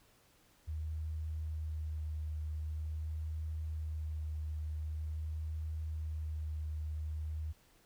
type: tone with vibrato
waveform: sine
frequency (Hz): 77.7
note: D#2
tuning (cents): -2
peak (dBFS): -36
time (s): 0.67-7.53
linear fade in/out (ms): 20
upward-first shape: sine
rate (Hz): 0.45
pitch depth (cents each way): 16
effects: pink hiss -67 dBFS RMS until 7.85 s